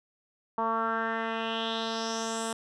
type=tone with low-pass filter sweep; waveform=10% pulse; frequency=225.6 Hz; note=A3; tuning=44 cents sharp; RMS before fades=-31 dBFS; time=0.58-2.53 s; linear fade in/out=2 ms; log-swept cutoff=1000 to 9100 Hz; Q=3.9; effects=none